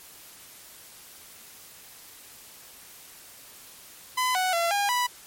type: tone with pitch steps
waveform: sawtooth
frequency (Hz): 1011 / 742 / 679 / 810 / 985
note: B5 / F#5 / F5 / G#5 / B5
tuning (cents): +40 / +5 / -49 / -43 / -5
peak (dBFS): -19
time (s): 4.17-5.07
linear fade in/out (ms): 10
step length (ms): 180
effects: white hiss -48 dBFS RMS until 5.26 s + MP3 64 kbps